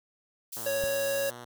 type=high-pass noise; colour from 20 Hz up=white; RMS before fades=-38 dBFS; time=0.52-1.31 s; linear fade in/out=10 ms; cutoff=5600 Hz; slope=12 dB/octave
type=tone with pitch glide; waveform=5% pulse; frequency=113.3 to 120.73 Hz; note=A#2 to B2; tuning=-49 to -39 cents; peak=-31 dBFS; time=0.56-1.45 s; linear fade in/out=10 ms; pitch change=+110 cents; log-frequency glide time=0.76-1.05 s
type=tone; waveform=square; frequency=554.4 Hz; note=C#5; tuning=in tune; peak=-28 dBFS; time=0.66-1.3 s; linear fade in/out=5 ms
type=click; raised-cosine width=5 ms; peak=-27 dBFS; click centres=0.839 s
effects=none